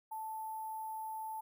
sine tone with sample-and-hold, 878 Hz, A5, 4 cents flat, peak -39 dBFS, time 0.11-1.41 s, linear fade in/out 10 ms, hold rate 11025 Hz, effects none

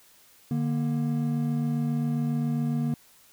triangle tone pair together, 148.73 / 236.1 Hz, D3 / A#3, +22 / +22 cents, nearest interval minor sixth, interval 800 cents, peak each -25 dBFS, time 0.51-2.94 s, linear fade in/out 2 ms, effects white hiss -57 dBFS RMS until 3.32 s

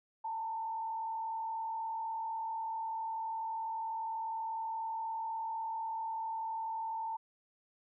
sine tone with frequency modulation, 896 Hz, A5, 31 cents sharp, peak -35 dBFS, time 0.24-7.17 s, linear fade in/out 10 ms, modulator 40.3 Hz, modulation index 0.56, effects none

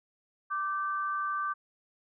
sine tone pair together, 1174.7 / 1542 Hz, D6 / G6, 0 / -29 cents, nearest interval perfect fourth, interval 471 cents, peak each -30 / -36 dBFS, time 0.5-1.54 s, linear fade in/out 20 ms, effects none

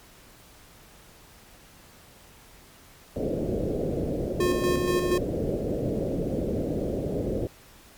white low-pass noise, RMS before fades -28 dBFS, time 3.16-7.47 s, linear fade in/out 0 ms, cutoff 570 Hz, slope 48 dB/octave
square tone with tremolo, 358.6 Hz, F4, 46 cents sharp, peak -23 dBFS, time 4.4-5.18 s, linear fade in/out 5 ms, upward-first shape square, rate 4.2 Hz, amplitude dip 40%
effects pink hiss -52 dBFS RMS until 7.97 s + MP3 96 kbps

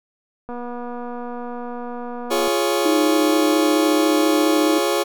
click train, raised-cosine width 1 ms, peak -19 dBFS, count 482, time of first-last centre 0.49-2.478 s, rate 242 Hz
sawtooth chord, Db major, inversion first, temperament just, 346.5 / 415.8 / 554.4 Hz, F4 / Ab4 / Db5, -14 / +2 / 0 cents, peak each -18 dBFS, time 2.3-5.04 s, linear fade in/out 20 ms
sine tone with vibrato, 312.2 Hz, D#4, 6 cents sharp, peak -17 dBFS, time 2.85-4.79 s, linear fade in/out 10 ms, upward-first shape square, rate 4.4 Hz, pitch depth 18 cents each way
effects none

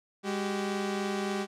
sawtooth tone pair together, 203.2 / 382.9 Hz, G#3 / G4, -38 / -41 cents, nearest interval major seventh, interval 1097 cents, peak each -28 / -29 dBFS, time 0.23-1.47 s, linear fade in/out 50 ms, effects low-pass 8000 Hz 12 dB/octave

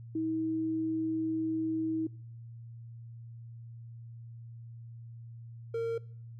sine / triangle tone pair in turn, 320 / 459.5 Hz, D#4 / A#4, +49 / -25 cents, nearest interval tritone, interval 626 cents, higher second, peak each -29 / -28 dBFS, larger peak second, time 0.15-2.07 / 5.74-5.98 s, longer first, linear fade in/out 5 ms, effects noise-tail reverb RT60 0.6 s tail -23 dB re dry + added 116 Hz sine -44 dBFS peak until 6.39 s

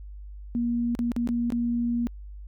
sine tone with dropouts, 237.3 Hz, A#3, 31 cents sharp, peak -23 dBFS, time 0.55-2.07 s, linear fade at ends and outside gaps 0 ms, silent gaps 0.951-0.991 / 1.118-1.164 / 1.274-1.289 / 1.503-1.522 s, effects added 50 Hz sine -38 dBFS peak until 2.47 s

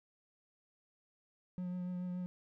triangle tone with vibrato, 180 Hz, F#3, 47 cents flat, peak -35 dBFS, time 1.58-2.26 s, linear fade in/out 0 ms, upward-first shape triangle, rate 7 Hz, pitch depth 19 cents each way, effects none

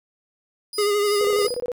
30% pulse tone with tremolo, 4953 Hz, D#8, 9 cents flat, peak -25 dBFS, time 0.73-1.61 s, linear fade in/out 2 ms, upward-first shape sine, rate 3.1 Hz, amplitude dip 95%
square tone with vibrato, 411.7 Hz, G#4, 15 cents flat, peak -19 dBFS, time 0.78-1.47 s, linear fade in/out 5 ms, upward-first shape sine, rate 12 Hz, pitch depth 34 cents each way
sine tone bursts, 489.8 Hz, B4, 14 cents flat, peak -23 dBFS, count 9, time 1.21-1.718 s, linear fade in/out 0 ms, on 36 ms, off 23 ms
effects none

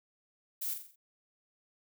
violet noise with echo, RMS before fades -36 dBFS, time 0.61-0.74 s, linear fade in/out 10 ms, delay 44 ms, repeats 5, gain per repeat -6 dB, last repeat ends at 0.96 s, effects none

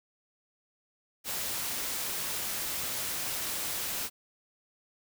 white noise, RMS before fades -34 dBFS, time 1.24-4.1 s, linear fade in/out 50 ms, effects none

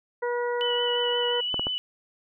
harmonic tone, 483.1 Hz, B4, 38 cents flat, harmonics 1 / 2 / 3 / 4, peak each -26 / -32 / -36 / -38 dBFS, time 0.22-1.41 s, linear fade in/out 10 ms
sine tone with vibrato, 2971 Hz, F#7, 6 cents sharp, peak -26 dBFS, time 0.61-1.78 s, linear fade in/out 0 ms, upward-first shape sine, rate 5.7 Hz, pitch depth 21 cents each way
clicks, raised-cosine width 1 ms, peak -16 dBFS, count 3, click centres 1.543 / 1.595 / 1.669 s
effects none

